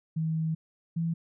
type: tone pair in turn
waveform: sine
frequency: 160 / 165.95 Hz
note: D#3 / E3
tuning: +49 / +12 cents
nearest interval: minor second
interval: 63 cents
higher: second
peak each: -26 dBFS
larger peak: neither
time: 0.16-0.55 / 0.96-1.14 s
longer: first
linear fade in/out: 10 ms
effects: none